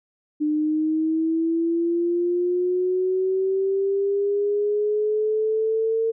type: linear sweep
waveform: sine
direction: up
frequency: 300 to 453.3 Hz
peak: -19 dBFS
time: 0.4-6.12 s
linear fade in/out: 20 ms
effects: none